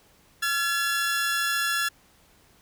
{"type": "tone pair together", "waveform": "sawtooth", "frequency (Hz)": [1366.9, 1700], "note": ["F6", "G#6"], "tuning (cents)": [-38, 40], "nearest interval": "major third", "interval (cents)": 378, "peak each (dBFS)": [-24, -22], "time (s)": [0.42, 1.89], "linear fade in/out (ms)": 10, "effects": ["pink hiss -59 dBFS RMS until 2.61 s"]}